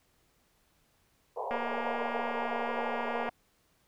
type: band-pass noise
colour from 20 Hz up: white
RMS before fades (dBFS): -36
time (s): 1.36-3.3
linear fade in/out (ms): 10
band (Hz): 410 to 1000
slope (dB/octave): 96
type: click train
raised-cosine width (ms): 0.5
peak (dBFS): -22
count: 421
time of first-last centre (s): 1.51-3.29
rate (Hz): 236
effects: pink hiss -70 dBFS RMS until 3.87 s